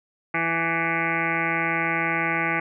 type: tone with frequency modulation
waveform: sine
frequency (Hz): 1162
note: D6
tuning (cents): -19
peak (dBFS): -20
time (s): 0.34-2.6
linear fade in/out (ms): 5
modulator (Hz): 166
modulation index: 7
effects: none